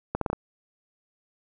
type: accelerating click train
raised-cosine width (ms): 1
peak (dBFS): -12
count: 5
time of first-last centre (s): 0.15-0.33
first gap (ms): 63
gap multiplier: 0.78
effects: none